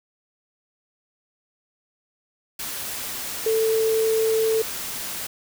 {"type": "tone in noise", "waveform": "sine", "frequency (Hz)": 443.8, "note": "A4", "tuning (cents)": 15, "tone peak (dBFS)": -18, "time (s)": [3.46, 4.62], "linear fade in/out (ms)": 5, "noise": "white", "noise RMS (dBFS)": -31, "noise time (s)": [2.59, 5.27], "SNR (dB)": 10, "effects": []}